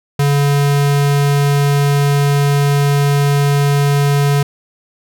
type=tone; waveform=square; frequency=142.4 Hz; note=C#3; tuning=47 cents sharp; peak=-11 dBFS; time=0.19-4.43 s; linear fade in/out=5 ms; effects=none